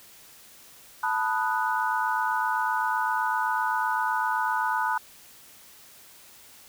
sine chord, B dominant seventh, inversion third, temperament equal, 880 / 987.8 / 1244.5 / 1480 Hz, A5 / B5 / D#6 / F#6, 0 / 0 / 0 / 0 cents, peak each -28 / -28 / -32 / -29 dBFS, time 1.03-4.98 s, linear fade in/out 5 ms, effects white hiss -51 dBFS RMS until 6.68 s

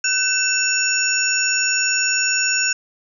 sine tone cluster, 1518 / 2665 / 5530 / 6750 Hz, F#6 / E7 / F8 / G#8, +44 / +18 / -18 / +27 cents, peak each -22 dBFS, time 0.04-2.73 s, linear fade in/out 5 ms, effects none

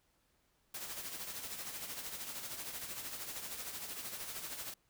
white noise with tremolo, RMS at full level -42 dBFS, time 0.74-4.74 s, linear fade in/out 5 ms, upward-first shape sine, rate 13 Hz, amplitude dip 50%, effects pink hiss -75 dBFS RMS until 4.89 s

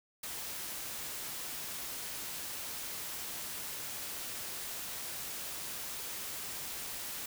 white noise, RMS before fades -41 dBFS, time 0.23-7.26 s, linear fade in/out 5 ms, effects none

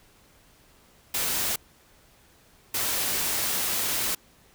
white noise bursts at uneven times, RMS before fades -27 dBFS, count 2, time 1.14-1.56 / 2.74-4.15 s, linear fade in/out 5 ms, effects pink hiss -58 dBFS RMS until 4.54 s

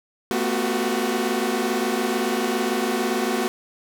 sawtooth tone cluster, 222.7 / 249.7 / 361.8 / 379.6 Hz, A3 / B3 / F#4 / F#4, +21 / +19 / -39 / +44 cents, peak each -23 dBFS, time 0.31-3.48 s, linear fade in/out 0 ms, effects none

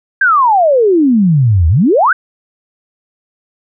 sine exponential two-way sweep, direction down then up, 1628 to 76.3 to 1628 Hz, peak -6 dBFS, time 0.21-2.13 s, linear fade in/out 5 ms, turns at 1.68 s, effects none

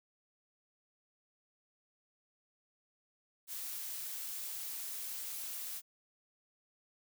blue noise, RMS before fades -42 dBFS, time 3.47-5.82 s, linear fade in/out 50 ms, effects none

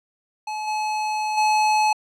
square tone with level steps, 856 Hz, A5, 48 cents flat, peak -27 / -23 / -17 dBFS, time 0.47-1.93 s, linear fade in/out 5 ms, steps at 0.67 / 1.37 s, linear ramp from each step 10 ms, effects low-pass 7000 Hz 12 dB/octave

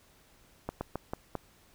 slowing click train, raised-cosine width 1 ms, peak -19 dBFS, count 5, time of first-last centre 0.69-1.353 s, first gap 120 ms, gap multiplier 1.22, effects pink hiss -62 dBFS RMS until 1.74 s

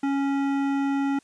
sine tone with hard clipping, 277.2 Hz, C#4, in tune, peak -24 dBFS, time 0.03-1.19 s, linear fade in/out 5 ms, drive 14 dB, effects white hiss -61 dBFS RMS until 1.23 s + resampled to 22050 Hz

